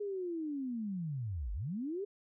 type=linear two-way sweep; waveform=sine; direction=down then up; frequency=418.3 to 45.05 to 418.3 Hz; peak=-35 dBFS; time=0-2.05 s; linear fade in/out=10 ms; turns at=1.53 s; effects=none